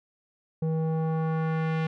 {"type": "tone with low-pass filter sweep", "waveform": "square", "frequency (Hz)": 160, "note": "D#3", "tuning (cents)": 49, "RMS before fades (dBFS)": -27, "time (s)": [0.62, 1.87], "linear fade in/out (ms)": 5, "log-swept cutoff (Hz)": [460, 2700], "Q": 1.2, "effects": []}